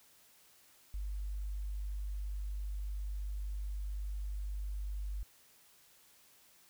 sine tone, 50 Hz, G1, 35 cents sharp, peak -36 dBFS, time 0.94-5.23 s, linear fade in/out 0 ms, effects white hiss -64 dBFS RMS until 6.69 s

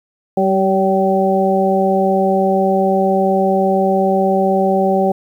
harmonic tone with a mistuned harmonic, 192.5 Hz, G3, 31 cents flat, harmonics 1 / 2 / 3 / 4, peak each -17 / -17 / -17 / -17 dBFS, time 0.37-5.12 s, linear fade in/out 5 ms, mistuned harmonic 3, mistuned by -25 cents, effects 8-bit

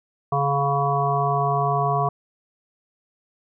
harmonic tone, 140.7 Hz, C#3, 26 cents sharp, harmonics 1 / 3 / 5 / 7 / 8, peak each -24 / -28 / -23 / -27 / -25 dBFS, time 0.32-2.09 s, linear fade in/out 5 ms, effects none

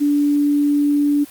sine tone, 290 Hz, D4, 22 cents flat, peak -13 dBFS, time 0-1.25 s, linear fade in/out 20 ms, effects white hiss -42 dBFS RMS until 1.3 s + Opus 48 kbps

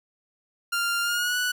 sawtooth tone with pitch glide, 1395 to 1478 Hz, F6 to F#6, -2 to -2 cents, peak -20 dBFS, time 0.72-1.52 s, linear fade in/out 10 ms, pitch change +100 cents, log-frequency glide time 1.02-1.37 s, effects 10-bit

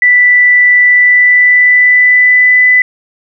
sine tone with pitch glide, 1975.5 to 1998.5 Hz, B6 to B6, 0 to +20 cents, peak -3 dBFS, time 0.02-2.82 s, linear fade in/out 2 ms, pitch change +20 cents, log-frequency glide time 0.82-2.67 s, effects none

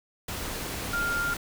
sine tone in noise, 1400 Hz, F6, 4 cents sharp, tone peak -26 dBFS, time 0.93-1.34 s, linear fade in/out 5 ms, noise pink, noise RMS -34 dBFS, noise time 0.28-1.37 s, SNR +5 dB, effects none

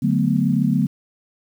sine chord, B minor seventh, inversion first, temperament equal, 146.83 / 185 / 220 / 246.9 Hz, D3 / F#3 / A3 / B3, 0 / 0 / 0 / 0 cents, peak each -21 dBFS, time 0.02-0.87 s, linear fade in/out 10 ms, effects 8-bit

